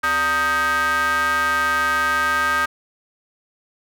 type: ring-modulated tone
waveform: square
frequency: 164.81 Hz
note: E3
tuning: in tune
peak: -15 dBFS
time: 0.03-2.66 s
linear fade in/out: 10 ms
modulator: 1410 Hz
effects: none